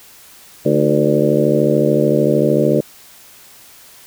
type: harmonic tone with a mistuned harmonic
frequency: 73.42 Hz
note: D2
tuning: in tune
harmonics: 2 / 3 / 4 / 5 / 6 / 7 / 8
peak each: -19 / -19 / -19 / -19 / -19 / -19 / -19 dBFS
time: 0.65-2.81 s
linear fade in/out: 10 ms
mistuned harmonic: 4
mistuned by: +72 cents
effects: white hiss -43 dBFS RMS until 4.06 s